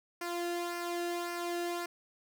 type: tone with flanger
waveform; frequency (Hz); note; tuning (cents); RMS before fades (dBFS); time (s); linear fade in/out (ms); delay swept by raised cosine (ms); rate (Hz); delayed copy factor
sawtooth; 346.9; F4; -12; -36; 0.21-1.86; 5; 0.27 to 0.91; 1.8; -0.55
effects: none